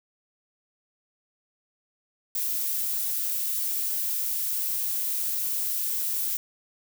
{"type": "noise", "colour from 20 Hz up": "violet", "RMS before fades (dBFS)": -28, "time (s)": [2.35, 6.37], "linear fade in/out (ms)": 2, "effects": []}